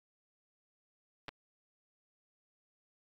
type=clicks; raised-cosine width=0.3 ms; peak=-26 dBFS; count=2; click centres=1.283 / 1.29 s; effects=AAC 32 kbps